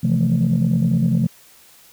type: chord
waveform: sine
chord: F major seventh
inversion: second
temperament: equal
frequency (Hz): 130.81 / 164.81 / 174.61 / 220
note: C3 / E3 / F3 / A3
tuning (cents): 0 / 0 / 0 / 0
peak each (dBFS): -19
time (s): 0.03-1.27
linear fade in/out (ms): 10
effects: tanh soft clip ceiling -9 dBFS + white hiss -49 dBFS RMS until 1.92 s